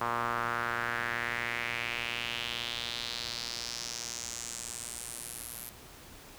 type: tone with band-pass filter sweep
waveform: sawtooth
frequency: 118.6 Hz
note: A#2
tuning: 30 cents sharp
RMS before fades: -36 dBFS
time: 0.01-5.69 s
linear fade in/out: 0 ms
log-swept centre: 1100 to 12000 Hz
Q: 3
effects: pink hiss -51 dBFS RMS until 6.38 s